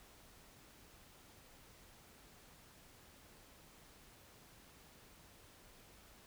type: silence
effects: pink hiss -62 dBFS RMS until 6.26 s